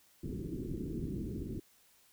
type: low-pass noise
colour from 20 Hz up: white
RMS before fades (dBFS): -39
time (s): 0.23-1.6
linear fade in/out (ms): 10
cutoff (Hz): 370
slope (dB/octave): 48
effects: white hiss -66 dBFS RMS until 2.12 s